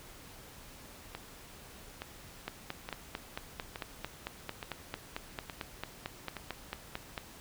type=two click trains; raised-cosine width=0.3 ms; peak=-23 / -20 dBFS; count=7 / 22; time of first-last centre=1.15-6.367 / 2.48-7.178 s; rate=1.15 / 4.47 Hz; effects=pink hiss -52 dBFS RMS until 7.4 s